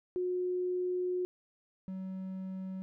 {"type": "tone pair in turn", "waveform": ["sine", "triangle"], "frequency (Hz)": [362.2, 188.68], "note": ["F#4", "F#3"], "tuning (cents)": [-37, 34], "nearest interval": "major seventh", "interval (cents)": 1129, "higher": "first", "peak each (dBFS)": [-30, -35], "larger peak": "first", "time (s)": [[0.16, 1.25], [1.88, 2.82]], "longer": "first", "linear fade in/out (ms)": 0, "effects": []}